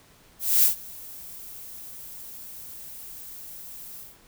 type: noise with ADSR envelope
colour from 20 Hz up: violet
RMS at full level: -17 dBFS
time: 0.39-4.18 s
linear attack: 240 ms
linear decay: 120 ms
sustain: -24 dB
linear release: 180 ms
effects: pink hiss -56 dBFS RMS until 4.27 s